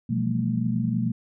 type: tone cluster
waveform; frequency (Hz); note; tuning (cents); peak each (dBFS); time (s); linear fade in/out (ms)
sine; 122.7 / 166 / 176.3 / 198.8 / 225.2; B2 / E3 / F3 / G3 / A3; -11 / +12 / +17 / +25 / +40; -27 / -35 / -30 / -30 / -26; 0.09-1.12; 10
effects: none